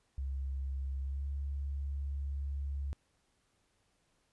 sine tone with pitch glide, 67.5 to 69.84 Hz, C#2 to C#2, -45 to +14 cents, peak -34 dBFS, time 0.18-2.93 s, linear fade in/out 0 ms, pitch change +59 cents, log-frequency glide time 1.03-1.26 s, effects pink hiss -75 dBFS RMS until 4.32 s + resampled to 24000 Hz

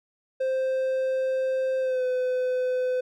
triangle tone with pitch glide, 523.3 to 506.4 Hz, C5 to B4, 0 to +43 cents, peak -21 dBFS, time 0.4-3.01 s, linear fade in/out 10 ms, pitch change -57 cents, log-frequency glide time 1.8-2.04 s, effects none

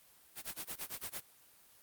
white noise with tremolo, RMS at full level -40 dBFS, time 0.35-1.24 s, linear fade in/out 50 ms, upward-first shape sine, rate 8.9 Hz, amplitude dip 100%, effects white hiss -63 dBFS RMS until 1.82 s + Opus 32 kbps

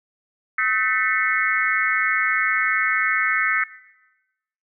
sine tone cluster, 1283 / 1533 / 1780 / 1991 / 2186 Hz, E6 / G6 / A6 / B6 / C#7, -47 / -39 / +20 / +14 / -25 cents, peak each -25 dBFS, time 0.58-3.64 s, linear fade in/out 5 ms, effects noise-tail reverb RT60 1.0 s tail -17 dB re dry

